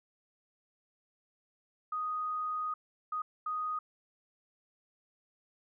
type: tone bursts at uneven times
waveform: sine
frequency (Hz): 1244.5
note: D#6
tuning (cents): 0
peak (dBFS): -32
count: 3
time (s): 1.92-2.74 / 3.12-3.22 / 3.46-3.79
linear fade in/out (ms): 5
effects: none